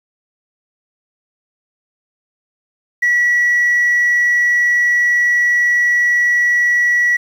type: tone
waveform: sine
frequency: 1938 Hz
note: B6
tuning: 33 cents flat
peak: -9 dBFS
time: 3.02-7.17 s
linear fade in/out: 10 ms
effects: tanh soft clip ceiling -8 dBFS + 7-bit